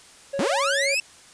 triangle tone, 554.4 Hz, C#5, in tune, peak -23 dBFS, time 0.33-0.95 s, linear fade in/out 10 ms
sawtooth linear sweep, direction up, 154.8 to 2694 Hz, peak -18 dBFS, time 0.39-1 s, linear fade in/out 2 ms
effects white hiss -49 dBFS RMS until 1.33 s + resampled to 22050 Hz

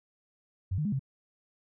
sine tone with pitch steps, 94.1 / 151.7 / 206.8 / 134.6 Hz, F#2 / D#3 / G#3 / C3, +30 / -44 / -7 / +49 cents, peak -27 dBFS, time 0.71-0.994 s, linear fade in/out 10 ms, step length 71 ms, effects none

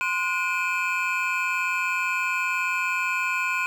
triangle tone cluster, 1038 / 1450 / 2379 / 2558 Hz, C6 / F#6 / D7 / D#7, -14 / -35 / +22 / +47 cents, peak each -27 dBFS, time 0.01-3.66 s, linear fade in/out 0 ms, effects none

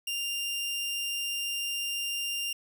sawtooth tone, 2794 Hz, F7, in tune, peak -27 dBFS, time 0.07-2.53 s, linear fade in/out 5 ms, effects none

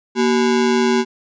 square ring-modulated tone, 308.4 Hz, D#4, 15 cents flat, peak -11 dBFS, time 0.15-1.05 s, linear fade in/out 50 ms, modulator 72.3 Hz, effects resampled to 16000 Hz

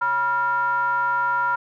triangle ring-modulated tone, 210 Hz, G#3, 19 cents sharp, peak -14 dBFS, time 0.01-1.56 s, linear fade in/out 10 ms, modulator 1180 Hz, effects none

